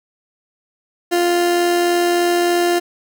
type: tone with amplitude modulation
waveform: 30% pulse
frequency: 349.2 Hz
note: F4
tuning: in tune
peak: -10 dBFS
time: 1.11-2.8 s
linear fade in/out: 20 ms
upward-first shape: sine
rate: 83.3 Hz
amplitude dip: 25%
effects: none